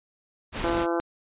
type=noise; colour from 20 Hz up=pink; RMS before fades=-31 dBFS; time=0.52-0.87 s; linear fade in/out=50 ms
type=harmonic tone; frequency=169.5 Hz; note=E3; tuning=49 cents sharp; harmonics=2 / 3 / 4 / 5 / 6 / 7 / 8 / 9; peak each=-26 / -30 / -32 / -34 / -36 / -37 / -38 / -39 dBFS; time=0.64-1 s; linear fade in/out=0 ms
type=noise with exponential decay; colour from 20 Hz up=violet; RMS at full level=-36 dBFS; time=0.84-0.93 s; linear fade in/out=5 ms; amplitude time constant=18 ms
effects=resampled to 8000 Hz